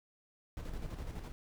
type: noise with tremolo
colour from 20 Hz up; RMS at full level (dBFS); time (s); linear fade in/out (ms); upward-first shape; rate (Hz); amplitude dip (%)
brown; -40; 0.57-1.32; 0; square; 12; 45
effects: none